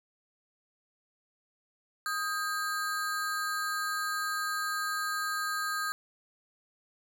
square ring-modulated tone, 1425 Hz, F6, 34 cents sharp, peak -28 dBFS, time 2.06-5.92 s, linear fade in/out 0 ms, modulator 176 Hz, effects none

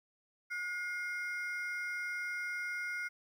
triangle ring-modulated tone, 1784 Hz, A6, 23 cents sharp, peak -31 dBFS, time 0.5-3.09 s, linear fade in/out 20 ms, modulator 341 Hz, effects 12-bit

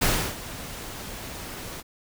pink noise with ADSR envelope, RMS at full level -21 dBFS, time 0.01-1.83 s, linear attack 14 ms, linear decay 320 ms, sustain -16 dB, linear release 35 ms, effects none

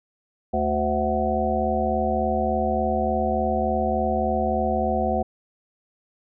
harmonic tone with a mistuned harmonic, 73.6 Hz, D2, 4 cents sharp, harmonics 1 / 3 / 5 / 7 / 9 / 10, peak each -29 / -27 / -30 / -28 / -27 / -25 dBFS, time 0.53-5.23 s, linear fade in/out 10 ms, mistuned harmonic 10, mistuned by +23 cents, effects none

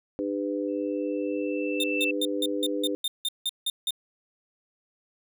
harmonic tone, 100.2 Hz, G2, 38 cents sharp, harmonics 3 / 4 / 5, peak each -29 / -33 / -31 dBFS, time 0.19-2.95 s, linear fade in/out 0 ms
sine tone with exponential growth, 2656 Hz, E7, 12 cents sharp, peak -24 dBFS, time 0.68-2.11 s, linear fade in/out 5 ms, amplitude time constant 310 ms
45% pulse tone bursts, 3629 Hz, A#7, 47 cents flat, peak -25 dBFS, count 11, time 1.8-3.907 s, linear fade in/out 2 ms, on 37 ms, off 170 ms
effects none

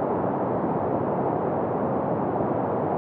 white band-pass noise, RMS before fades -25 dBFS, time 0-2.97 s, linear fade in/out 0 ms, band 110 to 820 Hz, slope 24 dB/octave, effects none

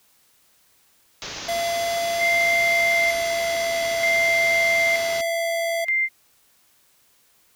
white low-pass noise, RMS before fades -34 dBFS, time 1.22-5.21 s, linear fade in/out 0 ms, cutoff 6600 Hz, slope 96 dB/octave
square tone with pitch glide, 681 to 670.1 Hz, F5 to E5, -44 to +28 cents, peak -23 dBFS, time 1.48-5.85 s, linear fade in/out 10 ms, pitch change -28 cents, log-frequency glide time 2.03-4.08 s
sine tone with tremolo, 2093 Hz, C7, in tune, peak -18 dBFS, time 2.18-6.09 s, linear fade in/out 50 ms, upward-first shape square, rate 0.54 Hz, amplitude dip 75%
effects white hiss -60 dBFS RMS until 7.55 s

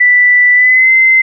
sine tone with pitch glide, 1975.5 to 2067 Hz, B6 to C7, 0 to -22 cents, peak -4 dBFS, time 0-1.22 s, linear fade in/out 10 ms, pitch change +78 cents, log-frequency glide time 0.54-0.91 s, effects none

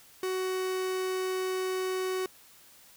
45% pulse tone, 373.3 Hz, F#4, 15 cents sharp, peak -29 dBFS, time 0.23-2.26 s, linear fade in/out 2 ms, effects white hiss -56 dBFS RMS until 2.96 s

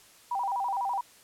sine tone with vibrato, 873 Hz, A5, 14 cents flat, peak -27 dBFS, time 0.31-1.01 s, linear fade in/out 5 ms, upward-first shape square, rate 12 Hz, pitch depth 180 cents each way, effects white hiss -56 dBFS RMS until 1.23 s + low-pass 12000 Hz 12 dB/octave

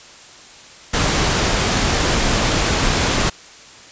pink noise, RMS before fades -17 dBFS, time 0.93-3.3 s, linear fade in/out 10 ms, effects white hiss -41 dBFS RMS until 3.91 s + resampled to 16000 Hz

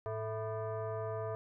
sine tone with frequency modulation, 108.7 Hz, A2, 21 cents flat, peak -35 dBFS, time 0.06-1.35 s, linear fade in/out 0 ms, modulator 549 Hz, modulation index 1.5, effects none

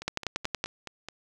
two click trains, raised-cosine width 0.2 ms, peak -11 / -21 dBFS, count 7 / 6, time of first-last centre 0.08-0.641 / 0.02-1.086 s, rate 10.7 / 4.69 Hz, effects none

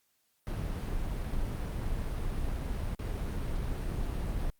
brown noise with dropouts, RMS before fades -33 dBFS, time 0.47-4.5 s, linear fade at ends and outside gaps 0 ms, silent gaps 2.948-2.992 s, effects white hiss -74 dBFS RMS until 4.59 s + Opus 48 kbps

